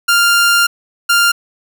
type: tone bursts at uneven times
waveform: sawtooth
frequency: 1396.9 Hz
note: F6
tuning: in tune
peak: -5 dBFS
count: 2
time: 0.08-0.67 / 1.09-1.32 s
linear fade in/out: 10 ms
effects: none